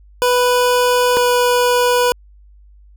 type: tone pair in turn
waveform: 25% pulse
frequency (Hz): 493.9 / 490.8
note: B4 / B4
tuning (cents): 0 / -11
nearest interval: unison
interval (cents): 11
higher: first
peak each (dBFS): -8 / -8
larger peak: neither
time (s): 0.22-1.17 / 1.17-2.12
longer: neither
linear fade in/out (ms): 0
effects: added 50 Hz sine -42 dBFS peak until 2.96 s